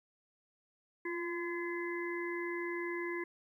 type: harmonic tone with a mistuned harmonic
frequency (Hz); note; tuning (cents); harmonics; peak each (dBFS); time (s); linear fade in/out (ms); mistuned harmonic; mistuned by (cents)
340.9; F4; -42; 1 / 3 / 5 / 6; -37 / -45 / -45 / -42; 1.05-3.24; 5; 1; +32
effects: 12-bit